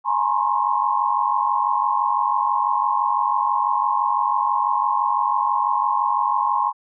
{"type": "tone cluster", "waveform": "sine", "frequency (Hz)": [842, 947, 1039, 1085], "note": ["G#5", "A#5", "C6", "C#6"], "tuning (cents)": [24, 27, -12, -37], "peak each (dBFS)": -23, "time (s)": [0.04, 6.73], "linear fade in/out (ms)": 50, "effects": []}